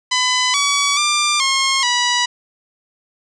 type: tone with pitch steps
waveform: 10% pulse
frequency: 1005 / 1136 / 1190 / 1075 / 975 Hz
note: B5 / C#6 / D6 / C6 / B5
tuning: +30 / +42 / +22 / +47 / -23 cents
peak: -6 dBFS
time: 0.11-2.26 s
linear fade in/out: 10 ms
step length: 430 ms
effects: resampled to 22050 Hz + 8-bit